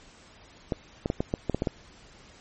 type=clicks; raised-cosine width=2 ms; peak=-12 dBFS; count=9; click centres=0.722 / 1.059 / 1.101 / 1.205 / 1.339 / 1.497 / 1.546 / 1.621 / 1.672 s; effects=pink hiss -53 dBFS RMS until 2.4 s + MP3 32 kbps